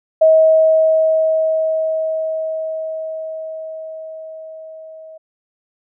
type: tone with level ramp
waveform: sine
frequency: 637 Hz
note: D#5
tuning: 41 cents sharp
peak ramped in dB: -6 to -34 dBFS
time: 0.21-5.18 s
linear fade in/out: 10 ms
effects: none